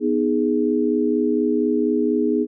sine chord, G# minor, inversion first, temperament equal, 246.9 / 311.1 / 415.3 Hz, B3 / D#4 / G#4, 0 / 0 / 0 cents, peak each -21 dBFS, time 0-2.47 s, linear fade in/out 50 ms, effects none

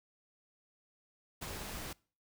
pink noise with ADSR envelope, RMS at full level -41 dBFS, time 1.41-1.93 s, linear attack 14 ms, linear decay 36 ms, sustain -2 dB, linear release 4 ms, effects noise-tail reverb RT60 0.4 s tail -24 dB re dry

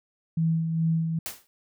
sine tone with tremolo, 163 Hz, E3, 19 cents flat, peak -20 dBFS, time 0.37-1.19 s, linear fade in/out 5 ms, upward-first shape sine, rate 2.4 Hz, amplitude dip 45%
white noise with exponential decay, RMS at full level -30 dBFS, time 1.26-1.47 s, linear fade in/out 0 ms, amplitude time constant 45 ms
effects none

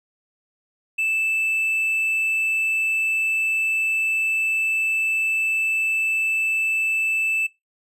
triangle tone, 2637 Hz, E7, in tune, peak -18 dBFS, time 0.98-7.47 s, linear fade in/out 10 ms, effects noise-tail reverb RT60 0.2 s tail -21 dB re dry + resampled to 32000 Hz

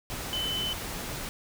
sine tone in noise, 3031 Hz, F#7, 41 cents sharp, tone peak -29 dBFS, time 0.33-0.73 s, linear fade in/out 0 ms, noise pink, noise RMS -36 dBFS, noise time 0.1-1.29 s, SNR +4 dB, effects none

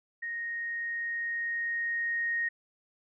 sine tone with level ramp, 1864.7 Hz, A#6, in tune, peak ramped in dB -33 to -27 dBFS, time 0.22-2.49 s, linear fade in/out 10 ms, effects none

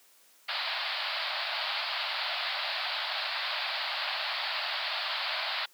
white band-pass noise, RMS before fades -33 dBFS, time 0.48-5.66 s, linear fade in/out 10 ms, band 590 to 4700 Hz, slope 96 dB/octave, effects white hiss -61 dBFS RMS until 5.73 s + high-pass 300 Hz 12 dB/octave

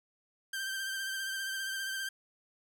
sawtooth tone with vibrato, 1568 Hz, G6, in tune, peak -31 dBFS, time 0.53-2.09 s, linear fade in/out 5 ms, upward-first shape triangle, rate 15 Hz, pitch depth 35 cents each way, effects none

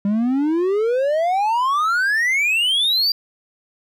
triangle exponential sweep, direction up, 196.7 to 4786 Hz, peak -14 dBFS, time 0.05-3.12 s, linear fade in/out 2 ms, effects none

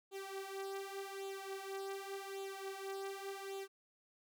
sawtooth tone with flanger, 390.4 Hz, G4, 7 cents flat, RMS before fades -45 dBFS, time 0.11-3.68 s, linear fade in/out 50 ms, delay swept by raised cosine 0.27 to 5.37 ms, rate 0.87 Hz, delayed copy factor +0.75, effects none

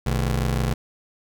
30% pulse ring-modulated tone, 92 Hz, F#2, 9 cents flat, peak -15 dBFS, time 0.06-0.74 s, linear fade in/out 5 ms, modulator 32.6 Hz, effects none

